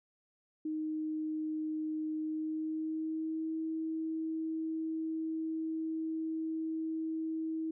sine tone with pitch glide, 311.1 to 320.2 Hz, D#4 to D#4, 0 to +50 cents, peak -33 dBFS, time 0.65-7.71 s, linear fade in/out 5 ms, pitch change +50 cents, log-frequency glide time 2.18-3.56 s, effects none

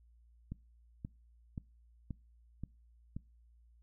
click train, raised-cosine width 5 ms, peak -28 dBFS, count 6, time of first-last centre 0.52-3.166 s, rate 1.89 Hz, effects noise-tail reverb RT60 0.3 s tail -24 dB re dry + added 58 Hz sine -61 dBFS peak until 3.82 s

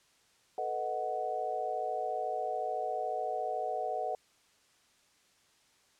sine chord, B dominant seventh, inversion third, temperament equal, 440 / 493.9 / 622.3 / 740 Hz, A4 / B4 / D#5 / F#5, 0 / 0 / 0 / 0 cents, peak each -40 / -40 / -38 / -34 dBFS, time 0.58-4.15 s, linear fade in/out 2 ms, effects white hiss -67 dBFS RMS until 5.99 s + low-pass 8000 Hz 12 dB/octave

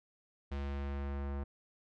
square tone with low-pass filter sweep, 70 Hz, C#2, 18 cents sharp, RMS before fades -38 dBFS, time 0.51-1.44 s, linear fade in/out 10 ms, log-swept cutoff 3600 to 1300 Hz, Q 0.85, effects none

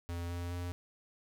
square tone with pitch steps, 86 / 87.05 / 88.11 Hz, F2 / F2 / F2, -26 / -5 / +16 cents, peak -37 dBFS, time 0.09-0.72 s, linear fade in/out 0 ms, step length 210 ms, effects none

